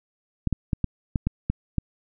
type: clicks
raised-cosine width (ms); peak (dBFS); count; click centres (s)
5; -10; 8; 0.473 / 0.527 / 0.732 / 0.843 / 1.158 / 1.27 / 1.5 / 1.783
effects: none